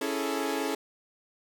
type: chord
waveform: sawtooth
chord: A major seventh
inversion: first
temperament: equal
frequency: 277.2 / 329.6 / 415.3 / 440 Hz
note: C#4 / E4 / G#4 / A4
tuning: 0 / 0 / 0 / 0 cents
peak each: -29 / -31 / -31 / -30 dBFS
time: 0.01-0.75 s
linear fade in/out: 5 ms
effects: none